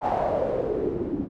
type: noise with low-pass filter sweep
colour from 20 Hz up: white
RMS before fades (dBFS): -26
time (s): 0.01-1.29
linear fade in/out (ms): 50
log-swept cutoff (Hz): 820 to 270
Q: 5.9
effects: none